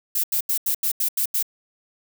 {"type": "noise bursts", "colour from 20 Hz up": "violet", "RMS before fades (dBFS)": -22, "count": 8, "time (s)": [0.15, 1.427], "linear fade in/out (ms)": 5, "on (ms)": 87, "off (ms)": 83, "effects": []}